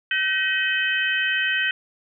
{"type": "harmonic tone with a mistuned harmonic", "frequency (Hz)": 511, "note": "C5", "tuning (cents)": -41, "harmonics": [3, 4, 5, 6], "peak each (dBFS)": [-24, -25, -26, -27], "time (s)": [0.11, 1.71], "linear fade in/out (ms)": 2, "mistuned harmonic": 4, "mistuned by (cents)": -130, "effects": []}